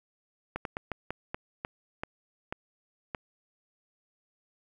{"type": "slowing click train", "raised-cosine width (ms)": 0.5, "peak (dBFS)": -18, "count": 10, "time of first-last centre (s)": [0.56, 3.148], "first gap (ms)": 92, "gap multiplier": 1.27, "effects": ["9-bit"]}